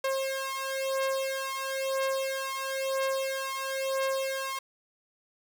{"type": "beating tone pair", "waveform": "sawtooth", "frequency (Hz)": [535, 536], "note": ["C5", "C5"], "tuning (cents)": [38, 42], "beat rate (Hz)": 1, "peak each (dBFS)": -28, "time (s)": [0.04, 4.59], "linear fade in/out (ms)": 5, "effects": []}